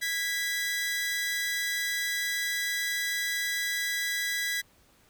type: tone pair together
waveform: sawtooth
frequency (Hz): 1651.1 / 1975.5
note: G#6 / B6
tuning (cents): -11 / 0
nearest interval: minor third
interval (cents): 311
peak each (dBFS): -30 / -26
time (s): 0.01-4.62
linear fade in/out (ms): 20
effects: pink hiss -62 dBFS RMS until 5.09 s